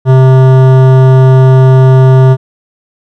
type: tone with hard clipping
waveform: sine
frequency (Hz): 130.81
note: C3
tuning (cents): 0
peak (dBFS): -3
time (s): 0.05-2.37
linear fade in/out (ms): 50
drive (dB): 15
effects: none